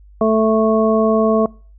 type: harmonic tone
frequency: 220 Hz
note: A3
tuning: in tune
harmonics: 1 / 2 / 3 / 5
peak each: -16 / -16 / -16 / -22 dBFS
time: 0.21-1.46 s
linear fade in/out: 2 ms
effects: noise-tail reverb RT60 0.4 s tail -25 dB re dry + added 50 Hz sine -41 dBFS peak until 1.78 s